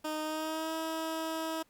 15% pulse tone with pitch glide, 309.1 to 321.7 Hz, D#4 to E4, -11 to -42 cents, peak -27 dBFS, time 0.04-1.63 s, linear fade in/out 10 ms, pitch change +69 cents, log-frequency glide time 0.22-0.74 s, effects pink hiss -69 dBFS RMS until 1.69 s + Opus 48 kbps

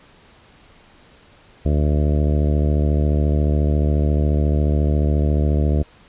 harmonic tone, 74.2 Hz, D2, 18 cents sharp, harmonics 1 / 2 / 3 / 4 / 5 / 6 / 7 / 8 / 9, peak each -16 / -22 / -26 / -28 / -30 / -32 / -33 / -34 / -35 dBFS, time 1.65-5.83 s, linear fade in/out 10 ms, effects pink hiss -50 dBFS RMS until 6.08 s + resampled to 8000 Hz

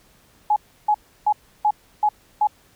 sine tone bursts, 842 Hz, G#5, 24 cents sharp, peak -14 dBFS, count 6, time 0.5-2.472 s, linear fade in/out 5 ms, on 62 ms, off 320 ms, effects pink hiss -56 dBFS RMS until 2.75 s

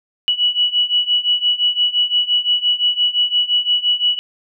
sine beating tone pair, 2937 / 2942.8 Hz, F#7 / F#7, -13 / -10 cents, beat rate 5.8 Hz, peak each -18 / -16 dBFS, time 0.28-4.19 s, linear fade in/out 0 ms, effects none

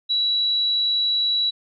sine tone, 3917 Hz, B7, 15 cents flat, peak -18 dBFS, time 0.09-1.51 s, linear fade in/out 20 ms, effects none

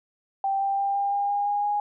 sine tone with pitch steps, 783 / 788.9 / 794.8 / 800.8 / 806.9 / 813 / 819.1 / 825.3 Hz, G5 / G5 / G5 / G5 / G5 / G#5 / G#5 / G#5, -2 / +11 / +24 / +37 / +50 / -37 / -24 / -11 cents, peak -22 dBFS, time 0.44-1.8 s, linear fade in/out 2 ms, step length 170 ms, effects none

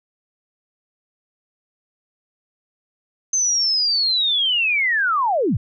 sine linear sweep, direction down, 6272 to 73.1 Hz, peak -16 dBFS, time 3.33-5.57 s, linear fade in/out 5 ms, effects none

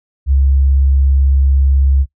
sine tone with vibrato, 68.1 Hz, C#2, 30 cents flat, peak -8 dBFS, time 0.26-2.06 s, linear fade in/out 50 ms, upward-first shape sine, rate 18 Hz, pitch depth 11 cents each way, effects noise-tail reverb RT60 0.1 s tail -20 dB re dry

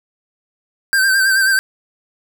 square tone with vibrato, 1562 Hz, G6, 7 cents flat, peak -12 dBFS, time 0.93-1.59 s, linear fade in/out 0 ms, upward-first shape sine, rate 9.3 Hz, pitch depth 46 cents each way, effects none

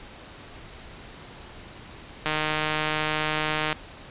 click train, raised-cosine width 0.3 ms, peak -9 dBFS, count 227, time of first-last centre 2.26-3.728 s, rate 154 Hz, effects pink hiss -44 dBFS RMS until 4.1 s + resampled to 8000 Hz

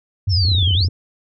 sine tone with vibrato, 92 Hz, F#2, 9 cents flat, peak -14 dBFS, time 0.27-0.89 s, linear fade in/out 10 ms, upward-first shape square, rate 10 Hz, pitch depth 130 cents each way
sine exponential two-way sweep, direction down then up, 5530 to 2960 to 5530 Hz, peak -18 dBFS, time 0.29-0.88 s, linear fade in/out 50 ms, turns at 0.73 s
clicks, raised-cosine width 3 ms, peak -22 dBFS, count 12, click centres 0.452 / 0.486 / 0.518 / 0.55 / 0.584 / 0.628 / 0.676 / 0.708 / 0.752 / 0.807 / 0.848 / 0.884 s
effects none

